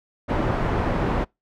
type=low-pass noise; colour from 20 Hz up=pink; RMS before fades=-23 dBFS; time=0.28-1.25 s; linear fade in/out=20 ms; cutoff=1300 Hz; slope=12 dB/octave; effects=noise-tail reverb RT60 0.2 s tail -26 dB re dry